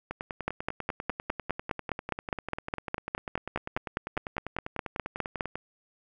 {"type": "two click trains", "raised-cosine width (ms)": 0.5, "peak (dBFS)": [-19, -13], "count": [56, 25], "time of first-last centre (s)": [[0.11, 5.556], [0.48, 5.408]], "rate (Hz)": [10.1, 4.87], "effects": []}